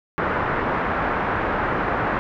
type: low-pass noise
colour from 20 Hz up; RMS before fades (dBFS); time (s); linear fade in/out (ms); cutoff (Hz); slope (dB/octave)
white; -23; 0.18-2.19; 0; 1600; 24
effects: none